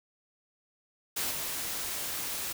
white noise with level steps, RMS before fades -32 / -35 dBFS, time 1.16-2.53 s, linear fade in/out 10 ms, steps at 1.31 s, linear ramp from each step 2 ms, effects none

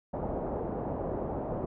white low-pass noise, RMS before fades -34 dBFS, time 0.13-1.66 s, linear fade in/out 10 ms, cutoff 710 Hz, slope 24 dB/octave, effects none

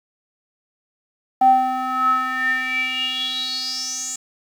square tone with band-pass filter sweep, 257.7 Hz, C4, 26 cents flat, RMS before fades -21 dBFS, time 1.41-4.16 s, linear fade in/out 5 ms, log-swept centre 730 to 7300 Hz, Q 9.6, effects 8-bit

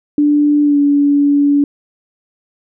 sine tone with pitch glide, 293.7 to 286.3 Hz, D4 to D4, 0 to -44 cents, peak -8 dBFS, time 0.18-1.64 s, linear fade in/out 2 ms, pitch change -44 cents, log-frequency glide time 0.63-0.78 s, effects none

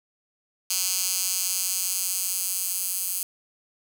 10% pulse tone with high-pass filter sweep, 184.8 Hz, F#3, 2 cents flat, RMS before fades -27 dBFS, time 0.7-3.23 s, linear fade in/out 2 ms, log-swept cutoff 5900 to 9700 Hz, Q 1.1, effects none

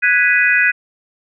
sine chord, G# minor seventh, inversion third, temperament equal, 1480 / 1661.2 / 1975.5 / 2489 Hz, F#6 / G#6 / B6 / D#7, 0 / 0 / 0 / 0 cents, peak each -16 dBFS, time 0.02-0.72 s, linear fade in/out 20 ms, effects none

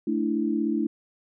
sine chord, A suspended fourth, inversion none, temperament just, 220 / 293.3 / 330 Hz, A3 / D4 / E4, 0 / -2 / +2 cents, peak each -27 dBFS, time 0.07-0.87 s, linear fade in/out 5 ms, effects none

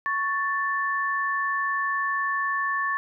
sine tone pair together, 1110 / 1762 Hz, C#6 / A6, +2 / +2 cents, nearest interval minor sixth, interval 800 cents, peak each -26 dBFS, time 0.06-2.97 s, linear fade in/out 0 ms, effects none

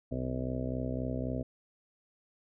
harmonic tone, 63.8 Hz, C2, 43 cents flat, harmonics 1 / 2 / 3 / 4 / 5 / 6 / 7 / 8 / 9 / 10, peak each -39 / -37 / -47 / -36 / -49 / -46 / -45 / -43 / -45 / -43 dBFS, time 0.11-1.43 s, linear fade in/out 10 ms, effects none

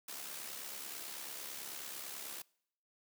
white noise with amplitude modulation, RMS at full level -43 dBFS, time 0.08-2.42 s, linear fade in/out 5 ms, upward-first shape sine, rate 69.1 Hz, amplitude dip 50%, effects noise-tail reverb RT60 0.7 s tail -25 dB re dry + high-pass 200 Hz 12 dB/octave

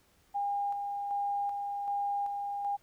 sine tone with tremolo, 808 Hz, G#5, 48 cents flat, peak -29 dBFS, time 0.34-2.77 s, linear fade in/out 20 ms, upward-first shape square, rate 1.3 Hz, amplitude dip 35%, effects pink hiss -67 dBFS RMS until 2.82 s

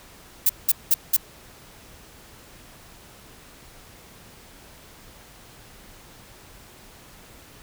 violet noise bursts, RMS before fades -17 dBFS, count 4, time 0.46-1.166 s, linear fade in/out 5 ms, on 34 ms, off 190 ms, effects pink hiss -48 dBFS RMS until 7.62 s

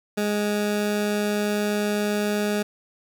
20% pulse tone, 207.8 Hz, G#3, 1 cent sharp, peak -17 dBFS, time 0.17-2.63 s, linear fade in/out 10 ms, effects none

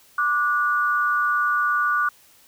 sine tone pair together, 1174.7 / 1457.3 Hz, D6 / F#6, 0 / -27 cents, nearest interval major third, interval 373 cents, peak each -21 dBFS, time 0.18-2.09 s, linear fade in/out 5 ms, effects white hiss -54 dBFS RMS until 2.47 s

